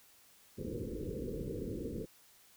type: low-pass noise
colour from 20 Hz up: white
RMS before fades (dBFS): -40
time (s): 0.57-2.06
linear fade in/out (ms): 20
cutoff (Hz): 510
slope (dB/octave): 96
effects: white hiss -63 dBFS RMS until 2.56 s